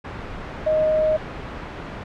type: tone in noise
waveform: sine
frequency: 622.3 Hz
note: D#5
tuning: in tune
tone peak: -16 dBFS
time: 0.66-1.17 s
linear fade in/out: 10 ms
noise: pink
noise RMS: -32 dBFS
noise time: 0.04-2.04 s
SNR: +13 dB
effects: low-pass 2000 Hz 12 dB/octave